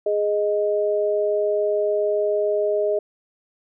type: tone pair together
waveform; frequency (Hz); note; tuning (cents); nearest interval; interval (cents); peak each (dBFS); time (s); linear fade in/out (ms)
sine; 415.3 / 622.3; G#4 / D#5; 0 / 0; perfect fifth; 700; -21; 0.06-2.99; 5
effects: none